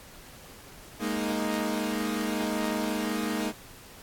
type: chord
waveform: sawtooth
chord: Ab suspended second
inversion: none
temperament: equal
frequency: 207.7 / 233.1 / 311.1 Hz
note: Ab3 / Bb3 / Eb4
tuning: 0 / 0 / 0 cents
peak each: -28 dBFS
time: 0.99-3.53 s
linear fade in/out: 50 ms
effects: pink hiss -49 dBFS RMS until 4.02 s + AAC 64 kbps